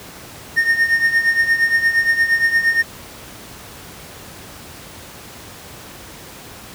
triangle tone with tremolo, 1835 Hz, A#6, 28 cents flat, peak -8 dBFS, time 0.56-2.83 s, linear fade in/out 20 ms, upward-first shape triangle, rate 8.6 Hz, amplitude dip 80%, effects pink hiss -37 dBFS RMS until 6.74 s + high-pass 60 Hz 12 dB/octave

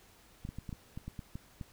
clicks, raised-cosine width 5 ms, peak -28 dBFS, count 10, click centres 0.451 / 0.49 / 0.586 / 0.692 / 0.728 / 0.975 / 1.08 / 1.192 / 1.355 / 1.612 s, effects pink hiss -61 dBFS RMS until 1.72 s

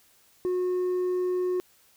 triangle tone with hard clipping, 363.3 Hz, F#4, 32 cents flat, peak -23 dBFS, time 0.45-1.6 s, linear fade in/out 0 ms, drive 1 dB, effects white hiss -61 dBFS RMS until 1.96 s

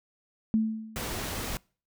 sine tone with exponential decay, 220 Hz, A3, in tune, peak -19 dBFS, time 0.54-1.14 s, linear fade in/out 0 ms, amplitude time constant 130 ms
pink noise, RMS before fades -34 dBFS, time 0.96-1.57 s, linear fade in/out 0 ms
effects noise-tail reverb RT60 0.4 s tail -26 dB re dry

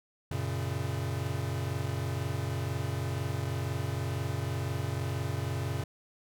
square chord, F# major, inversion none, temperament equal, 92.5 / 116.54 / 138.59 Hz, F#2 / A#2 / C#3, 0 / 0 / 0 cents, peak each -36 / -36 / -36 dBFS, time 0.31-5.84 s, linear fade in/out 5 ms, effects none

